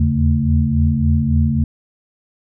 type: tone cluster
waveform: sine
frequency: 79.6 / 83.2 / 140.6 / 224.3 Hz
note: D#2 / E2 / C#3 / A3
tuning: +40 / +17 / +25 / +34 cents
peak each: -18 dBFS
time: 0-1.64 s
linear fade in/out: 5 ms
effects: none